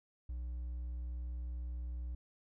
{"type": "tone with hard clipping", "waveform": "triangle", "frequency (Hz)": 61.1, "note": "B1", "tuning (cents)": -18, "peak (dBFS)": -39, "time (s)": [0.29, 2.15], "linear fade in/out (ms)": 5, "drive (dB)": 5, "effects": []}